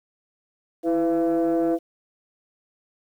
sine tone cluster, 330 / 502 / 680 Hz, E4 / B4 / F5, +2 / +28 / -46 cents, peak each -19 / -24 / -25 dBFS, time 0.83-1.79 s, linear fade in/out 50 ms, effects tanh soft clip ceiling -15 dBFS + 9-bit

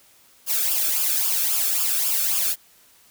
blue noise with flanger, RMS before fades -22 dBFS, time 0.46-2.56 s, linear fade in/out 50 ms, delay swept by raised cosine 0.49 to 1.04 ms, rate 3.7 Hz, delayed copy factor -0.65, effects white hiss -55 dBFS RMS until 3.1 s

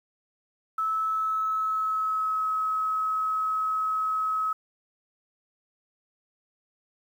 sine tone with pitch glide, 1304 to 1282.3 Hz, E6 to E6, -19 to -48 cents, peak -24 dBFS, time 0.78-4.53 s, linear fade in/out 5 ms, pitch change -29 cents, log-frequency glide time 0.99-2.49 s, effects 9-bit

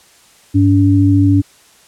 sine tone pair together, 99.72 / 285.5 Hz, G2 / D4, +30 / -49 cents, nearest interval octave + tritone, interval 1821 cents, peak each -10 dBFS, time 0.54-1.42 s, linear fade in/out 20 ms, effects white hiss -47 dBFS RMS until 1.87 s + low-pass 10000 Hz 12 dB/octave

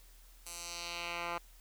10% pulse tone with band-pass filter sweep, 171.9 Hz, F3, 27 cents flat, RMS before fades -41 dBFS, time 0.46-1.38 s, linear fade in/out 2 ms, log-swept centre 9600 to 1400 Hz, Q 1.3, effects added 40 Hz sine -56 dBFS peak until 1.6 s + white hiss -63 dBFS RMS until 1.6 s

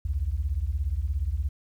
sine beating tone pair, 62.1 / 79.1 Hz, B1 / D#2, +10 / +29 cents, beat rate 17 Hz, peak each -27 / -27 dBFS, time 0.05-1.49 s, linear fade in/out 5 ms, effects tanh soft clip ceiling -18 dBFS + 10-bit

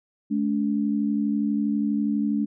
sine tone pair together, 213.7 / 286 Hz, G#3 / D4, +50 / -46 cents, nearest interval perfect fourth, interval 504 cents, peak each -23 / -25 dBFS, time 0.3-2.46 s, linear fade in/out 20 ms, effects none

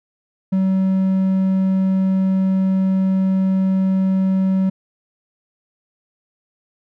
triangle tone, 190 Hz, F#3, 46 cents sharp, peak -12 dBFS, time 0.52-4.7 s, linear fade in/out 10 ms, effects none

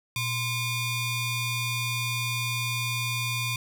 sawtooth ring-modulated tone, 1160 Hz, D6, 22 cents flat, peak -20 dBFS, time 0.16-3.56 s, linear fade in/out 2 ms, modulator 1280 Hz, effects none

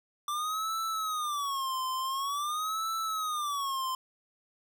square tone with vibrato, 1170 Hz, D6, 7 cents flat, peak -31 dBFS, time 0.28-3.95 s, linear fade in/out 2 ms, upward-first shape sine, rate 0.47 Hz, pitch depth 210 cents each way, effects none

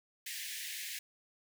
pink high-pass noise, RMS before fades -42 dBFS, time 0.26-0.99 s, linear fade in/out 5 ms, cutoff 1700 Hz, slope 96 dB/octave, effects none

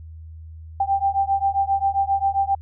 sine beating tone pair, 784 / 791.5 Hz, G5 / G5, 0 / +17 cents, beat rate 7.5 Hz, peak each -21 / -21 dBFS, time 0.8-2.55 s, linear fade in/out 5 ms, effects added 80 Hz sine -36 dBFS peak until 2.61 s

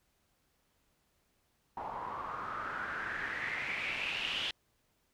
white noise with low-pass filter sweep, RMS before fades -38 dBFS, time 1.77-4.51 s, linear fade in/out 2 ms, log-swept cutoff 890 to 3200 Hz, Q 6, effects pink hiss -75 dBFS RMS until 5.13 s

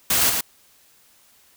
white noise with echo, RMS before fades -19 dBFS, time 0.1-0.3 s, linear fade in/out 5 ms, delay 110 ms, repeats 1, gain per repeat -4 dB, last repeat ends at 0.41 s, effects white hiss -56 dBFS RMS until 1.56 s

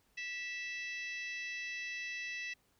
harmonic tone with a mistuned harmonic, 659.3 Hz, E5, in tune, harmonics 3 / 4 / 5 / 6 / 7 / 8 / 9, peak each -42 / -42 / -55 / -53 / -58 / -55 / -55 dBFS, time 0.17-2.54 s, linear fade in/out 10 ms, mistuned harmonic 3, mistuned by -17 cents, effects pink hiss -73 dBFS RMS until 2.79 s

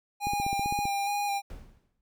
square tone with vibrato, 809 Hz, G#5, 46 cents flat, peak -28 dBFS, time 0.2-1.42 s, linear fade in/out 50 ms, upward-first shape square, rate 2.3 Hz, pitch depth 19 cents each way
click train, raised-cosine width 3 ms, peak -23 dBFS, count 10, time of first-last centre 0.27-0.854 s, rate 15.4 Hz
brown noise with exponential decay, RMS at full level -39 dBFS, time 1.5-2.01 s, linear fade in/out 2 ms, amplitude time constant 110 ms
effects none

